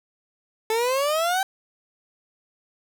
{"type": "exponential sweep", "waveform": "30% pulse", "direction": "up", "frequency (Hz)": [434.7, 784], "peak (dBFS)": -18, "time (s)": [0.7, 1.43], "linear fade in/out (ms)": 2, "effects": []}